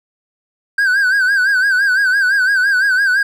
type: tone with vibrato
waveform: triangle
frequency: 1560 Hz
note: G6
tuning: 9 cents flat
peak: -9 dBFS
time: 0.78-3.23 s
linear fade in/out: 5 ms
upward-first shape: sine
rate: 5.9 Hz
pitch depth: 98 cents each way
effects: none